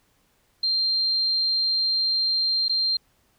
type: tone with dropouts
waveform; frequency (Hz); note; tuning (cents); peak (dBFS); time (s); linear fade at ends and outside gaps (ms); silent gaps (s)
sine; 4173; C8; -5; -20; 0.63-2.97; 5; 2.683-2.694
effects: pink hiss -65 dBFS RMS until 3.38 s